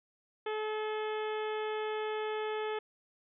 harmonic tone with a mistuned harmonic, 430 Hz, A4, 40 cents flat, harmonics 1 / 2 / 3 / 4 / 5 / 6 / 7 / 8, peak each -34 / -40 / -44 / -46 / -48 / -50 / -51 / -52 dBFS, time 0.46-2.79 s, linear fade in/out 5 ms, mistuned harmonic 7, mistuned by +31 cents, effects none

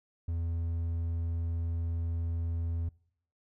triangle tone, 83.7 Hz, E2, 27 cents sharp, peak -28 dBFS, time 0.28-2.89 s, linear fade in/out 5 ms, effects noise-tail reverb RT60 0.7 s tail -25 dB re dry

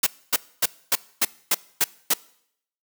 white noise bursts, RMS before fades -19 dBFS, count 8, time 0.03-2.138 s, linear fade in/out 5 ms, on 36 ms, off 260 ms, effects noise-tail reverb RT60 0.7 s tail -22 dB re dry + high-pass 200 Hz 12 dB/octave

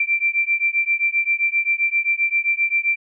sine beating tone pair, 2349 / 2356.6 Hz, D7 / D7, 0 / +5 cents, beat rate 7.6 Hz, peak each -20 dBFS, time 0-2.96 s, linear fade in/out 5 ms, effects none

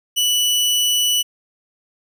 sawtooth tone, 2960 Hz, F#7, in tune, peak -12 dBFS, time 0.16-1.23 s, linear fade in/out 20 ms, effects none

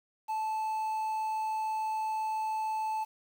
triangle tone with quantisation, 873 Hz, A5, 14 cents flat, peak -28 dBFS, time 0.28-3.05 s, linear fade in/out 20 ms, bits 9, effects none

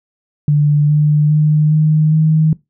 sine tone with pitch steps, 147.5 / 149.82 / 152.17 / 154.57 / 156.99 Hz, D3 / D3 / D#3 / D#3 / D#3, +8 / +35 / -38 / -11 / +16 cents, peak -8 dBFS, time 0.48-2.53 s, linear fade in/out 2 ms, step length 410 ms, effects noise-tail reverb RT60 0.2 s tail -21 dB re dry

